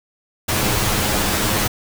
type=noise with comb filter; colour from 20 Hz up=pink; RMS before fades=-19 dBFS; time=0.48-1.68 s; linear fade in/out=10 ms; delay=9.5 ms; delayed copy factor=+0.65; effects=none